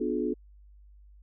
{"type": "chord", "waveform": "sine", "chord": "B diminished seventh", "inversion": "none", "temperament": "just", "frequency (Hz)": [246.9, 296.3, 355.6, 426.7], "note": ["B3", "D4", "F4", "Ab4"], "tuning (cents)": [0, 15, 31, 47], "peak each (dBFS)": -32, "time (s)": [0, 0.34], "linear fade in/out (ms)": 10, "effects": ["added 50 Hz sine -51 dBFS peak until 1.22 s"]}